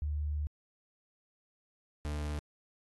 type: tone pair in turn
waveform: sine / 40% pulse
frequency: 74.4 / 74.4 Hz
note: D2 / D2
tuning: +23 / +23 cents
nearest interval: unison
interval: 0 cents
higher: neither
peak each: -31 / -33 dBFS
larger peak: first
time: 0.02-0.47 / 2.05-2.39 s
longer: first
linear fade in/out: 0 ms
effects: AAC 32 kbps